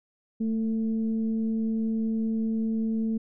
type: tone with frequency modulation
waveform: sine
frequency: 222.4 Hz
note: A3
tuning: 19 cents sharp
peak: -24 dBFS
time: 0.4-3.18 s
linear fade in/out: 10 ms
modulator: 225 Hz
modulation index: 0.34
effects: none